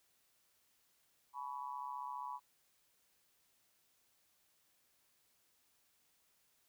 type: tone with amplitude modulation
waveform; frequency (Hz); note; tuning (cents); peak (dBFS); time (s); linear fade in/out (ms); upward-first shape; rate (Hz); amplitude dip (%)
sine; 987.8; B5; 0; -37; 1.33-2.4; 50; sine; 135; 100
effects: white hiss -75 dBFS RMS until 6.68 s